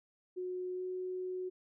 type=tone with pitch glide; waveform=sine; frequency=364.9 to 368.1 Hz; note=F#4 to F#4; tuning=-24 to -9 cents; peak=-36 dBFS; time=0.36-1.5 s; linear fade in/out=20 ms; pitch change=+15 cents; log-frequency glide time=0.74-0.82 s; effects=none